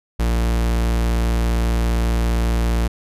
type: tone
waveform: 45% pulse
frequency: 57.5 Hz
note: A#1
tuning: 23 cents flat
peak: -16 dBFS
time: 0.19-2.88 s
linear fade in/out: 10 ms
effects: resampled to 32000 Hz